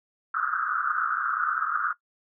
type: band-pass noise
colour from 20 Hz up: pink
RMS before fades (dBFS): -27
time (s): 0.34-1.93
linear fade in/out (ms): 5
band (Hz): 1200 to 1500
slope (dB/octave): 96
effects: noise-tail reverb RT60 0.1 s tail -18 dB re dry